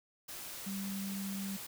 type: tone in noise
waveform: sine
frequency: 196 Hz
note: G3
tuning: in tune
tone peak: -37 dBFS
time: 0.66-1.57 s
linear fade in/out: 10 ms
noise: white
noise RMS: -45 dBFS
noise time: 0.28-1.67 s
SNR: +5 dB
effects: none